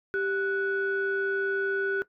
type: tone pair together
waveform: sine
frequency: 392 / 1478.4 Hz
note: G4 / F#6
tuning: 0 / -2 cents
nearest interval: octave + major seventh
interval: 2298 cents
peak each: -27 dBFS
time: 0.14-2.02 s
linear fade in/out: 0 ms
effects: noise-tail reverb RT60 0.1 s tail -17 dB re dry + tanh soft clip ceiling -19 dBFS